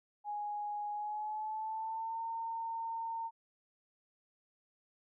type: tone with pitch glide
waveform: sine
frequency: 830.6 to 911 Hz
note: G#5 to A#5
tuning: 0 to -40 cents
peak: -36 dBFS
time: 0.24-3.31 s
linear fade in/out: 50 ms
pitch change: +160 cents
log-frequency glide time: 0.92-2.22 s
effects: none